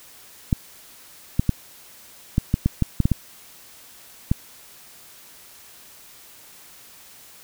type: clicks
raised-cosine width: 5 ms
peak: -5 dBFS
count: 11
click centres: 0.528 / 1.395 / 1.493 / 2.381 / 2.541 / 2.66 / 2.823 / 3.003 / 3.055 / 3.117 / 4.315 s
effects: white hiss -47 dBFS RMS until 7.43 s